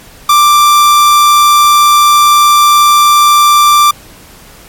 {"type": "tone", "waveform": "45% pulse", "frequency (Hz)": 1179, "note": "D6", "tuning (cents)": 6, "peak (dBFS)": -3, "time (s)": [0.29, 3.91], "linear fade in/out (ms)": 5, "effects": ["pink hiss -36 dBFS RMS until 4.68 s", "MP3 64 kbps"]}